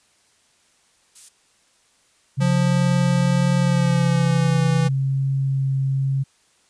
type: noise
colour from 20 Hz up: violet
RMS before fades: -37 dBFS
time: 1.15-1.29 s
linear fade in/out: 10 ms
type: tone with vibrato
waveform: sine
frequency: 135.4 Hz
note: C#3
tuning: 40 cents flat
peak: -18 dBFS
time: 2.37-6.24 s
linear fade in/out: 20 ms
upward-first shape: triangle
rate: 1.1 Hz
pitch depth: 8 cents each way
type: tone with pitch glide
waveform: square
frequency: 176.5 to 164.68 Hz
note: F3 to E3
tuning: +19 to -1 cents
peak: -19 dBFS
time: 2.4-4.89 s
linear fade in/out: 20 ms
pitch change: -120 cents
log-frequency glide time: 3.57-4.63 s
effects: white hiss -60 dBFS RMS until 6.69 s + resampled to 22050 Hz